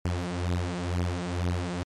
sawtooth beating tone pair, 87.31 / 89.41 Hz, F2 / F2, 0 / +41 cents, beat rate 2.1 Hz, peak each -26 dBFS, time 0.05-1.83 s, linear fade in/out 0 ms, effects low-pass 8000 Hz 12 dB/octave + MP3 64 kbps

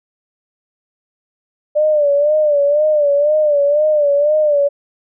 sine tone with vibrato, 591 Hz, D5, 11 cents sharp, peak -10 dBFS, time 1.75-4.69 s, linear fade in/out 20 ms, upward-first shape sine, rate 2 Hz, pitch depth 74 cents each way, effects none

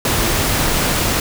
sine tone in noise, 335.7 Hz, E4, 32 cents sharp, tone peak -26 dBFS, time 0.09-0.31 s, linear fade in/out 2 ms, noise pink, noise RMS -17 dBFS, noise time 0.05-1.2 s, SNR -12 dB, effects none

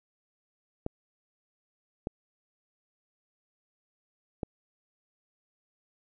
clicks, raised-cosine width 2 ms, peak -18 dBFS, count 3, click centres 0.864 / 2.071 / 4.432 s, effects none

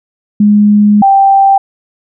sine tone pair in turn, 207.7 / 784.2 Hz, G#3 / G5, 0 / 0 cents, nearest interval octave + major seventh, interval 2300 cents, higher second, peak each -3 dBFS, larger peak neither, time 0.4-1.02 / 1.02-1.58 s, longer first, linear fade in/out 5 ms, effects none

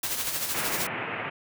white noise with tremolo, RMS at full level -28 dBFS, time 0.03-0.87 s, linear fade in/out 5 ms, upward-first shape sine, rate 13 Hz, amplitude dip 50%
white band-pass noise, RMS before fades -33 dBFS, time 0.54-1.3 s, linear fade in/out 10 ms, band 100 to 2600 Hz, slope 48 dB/octave
effects none

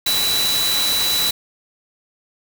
sine tone in noise, 3951 Hz, B7, in tune, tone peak -18 dBFS, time 0.06-1.31 s, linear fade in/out 5 ms, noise white, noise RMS -22 dBFS, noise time 0.06-1.31 s, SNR +1 dB, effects none

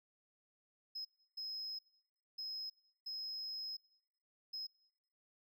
triangle tone bursts at uneven times, 5120 Hz, D#8, 49 cents sharp, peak -39 dBFS, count 5, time 0.95-1.05 / 1.37-1.79 / 2.38-2.7 / 3.06-3.77 / 4.53-4.67 s, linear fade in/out 10 ms, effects noise-tail reverb RT60 1.0 s tail -25 dB re dry + tanh soft clip ceiling -37 dBFS

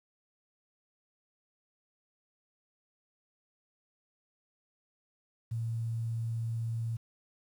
sine tone, 114.5 Hz, A#2, 31 cents flat, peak -31 dBFS, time 5.51-6.97 s, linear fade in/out 10 ms, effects 10-bit

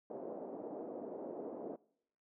pink band-pass noise, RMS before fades -45 dBFS, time 0.1-1.76 s, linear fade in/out 2 ms, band 280 to 640 Hz, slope 24 dB/octave, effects noise-tail reverb RT60 0.7 s tail -23 dB re dry

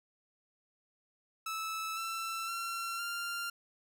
sawtooth tone with pitch steps, 1309 / 1335.7 / 1363 / 1390.8 Hz, E6 / E6 / F6 / F6, -13 / +22 / -43 / -8 cents, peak -32 dBFS, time 1.46-3.5 s, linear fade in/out 5 ms, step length 510 ms, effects none

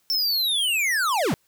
square linear sweep, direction down, 5420 to 112.4 Hz, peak -21 dBFS, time 0.1-1.34 s, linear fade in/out 0 ms, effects white hiss -66 dBFS RMS until 1.47 s

